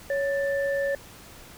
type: tone pair together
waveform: sine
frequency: 557 / 1767.3 Hz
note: C#5 / A6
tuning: +8 / +7 cents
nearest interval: octave + minor sixth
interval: 1999 cents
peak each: -24 / -31 dBFS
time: 0.1-0.95 s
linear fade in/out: 2 ms
effects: pink hiss -47 dBFS RMS until 1.57 s